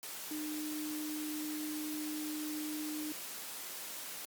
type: tone in noise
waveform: sine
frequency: 304.5 Hz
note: D#4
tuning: 37 cents flat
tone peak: -37 dBFS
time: 0.31-3.12 s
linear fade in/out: 0 ms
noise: white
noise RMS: -44 dBFS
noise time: 0.03-4.25 s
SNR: +4 dB
effects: high-pass 200 Hz 12 dB/octave + Opus 48 kbps